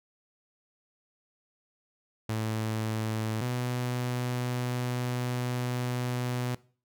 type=tone pair in turn; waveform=sawtooth; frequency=110 / 123.94 Hz; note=A2 / B2; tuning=0 / +7 cents; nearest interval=major second; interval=207 cents; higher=second; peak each=-25 dBFS; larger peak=neither; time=2.29-3.41 / 3.41-6.55 s; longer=second; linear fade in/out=5 ms; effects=noise-tail reverb RT60 0.4 s tail -20 dB re dry